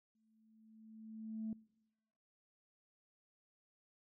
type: tone with exponential growth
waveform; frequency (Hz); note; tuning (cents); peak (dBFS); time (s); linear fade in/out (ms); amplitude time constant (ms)
sine; 220; A3; 0; -37; 0.15-1.53; 2; 300
effects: noise-tail reverb RT60 1.0 s tail -25 dB re dry + tanh soft clip ceiling -34 dBFS